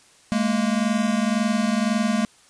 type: tone pair together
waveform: square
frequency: 207.7 / 229.6 Hz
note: G#3 / A#3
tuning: 0 / -26 cents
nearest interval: major second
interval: 174 cents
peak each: -23 dBFS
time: 0.32-2.25 s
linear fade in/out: 0 ms
effects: white hiss -54 dBFS RMS until 2.49 s + resampled to 22050 Hz